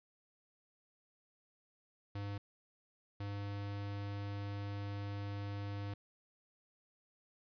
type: tone bursts at uneven times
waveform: square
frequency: 101.1 Hz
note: G#2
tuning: 46 cents flat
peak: -40 dBFS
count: 2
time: 2.15-2.38 / 3.2-5.94 s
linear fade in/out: 5 ms
effects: resampled to 11025 Hz + 12-bit

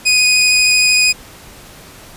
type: tone with vibrato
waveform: 20% pulse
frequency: 2489 Hz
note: D#7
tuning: in tune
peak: -4 dBFS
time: 0.05-1.13 s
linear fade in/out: 20 ms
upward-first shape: sine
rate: 13 Hz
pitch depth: 9 cents each way
effects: pink hiss -38 dBFS RMS until 2.16 s + resampled to 32000 Hz

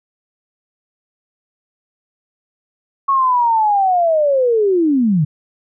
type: linear sweep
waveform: sine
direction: down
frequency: 1108.7 to 140 Hz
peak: -11 dBFS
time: 3.08-5.25 s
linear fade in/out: 10 ms
effects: none

